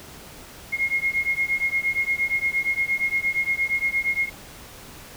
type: beating tone pair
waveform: sine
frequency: 2146 / 2154.6 Hz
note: C7 / C#7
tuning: +43 / -50 cents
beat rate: 8.6 Hz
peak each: -24 dBFS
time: 0.72-4.3 s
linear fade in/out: 20 ms
effects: pink hiss -43 dBFS RMS until 5.16 s